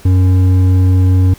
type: tone with hard clipping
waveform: sine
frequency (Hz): 92.5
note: F#2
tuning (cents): 0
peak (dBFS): -8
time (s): 0.05-1.34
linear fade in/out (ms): 5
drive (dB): 7
effects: pink hiss -40 dBFS RMS until 1.38 s